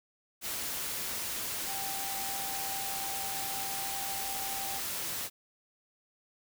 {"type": "tone in noise", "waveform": "sine", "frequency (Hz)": 784, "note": "G5", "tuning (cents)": 0, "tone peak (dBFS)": -40, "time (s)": [1.65, 4.82], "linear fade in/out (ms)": 50, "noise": "white", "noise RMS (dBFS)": -36, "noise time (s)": [0.41, 5.3], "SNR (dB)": -7, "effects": []}